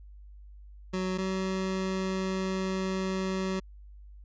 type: tone pair in turn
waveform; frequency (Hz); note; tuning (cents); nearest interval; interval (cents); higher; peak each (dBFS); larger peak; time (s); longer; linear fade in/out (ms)
25% pulse; 185.9 / 189.04; F#3 / F#3; +8 / +37; unison; 29; second; -25; neither; 0.93-1.18 / 1.18-3.6; second; 10
effects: added 50 Hz sine -46 dBFS peak until 4.24 s + resampled to 16000 Hz